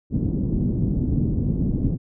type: low-pass noise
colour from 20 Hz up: white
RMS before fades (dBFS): -22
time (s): 0.1-1.98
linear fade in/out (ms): 50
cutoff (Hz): 260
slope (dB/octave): 24
effects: none